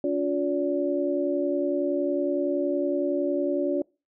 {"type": "tone cluster", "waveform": "sine", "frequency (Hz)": [284.6, 355.4, 576], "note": ["C#4", "F4", "D5"], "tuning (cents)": [46, 30, -34], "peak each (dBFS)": -27, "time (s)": [0.04, 3.82], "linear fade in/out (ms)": 2, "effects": ["noise-tail reverb RT60 0.3 s tail -25 dB re dry"]}